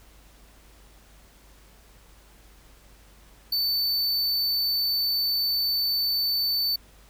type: tone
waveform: square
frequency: 4524 Hz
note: C#8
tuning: 34 cents sharp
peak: -23 dBFS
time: 3.52-6.76 s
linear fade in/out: 5 ms
effects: added 50 Hz sine -53 dBFS peak until 7.09 s + pink hiss -56 dBFS RMS until 7.09 s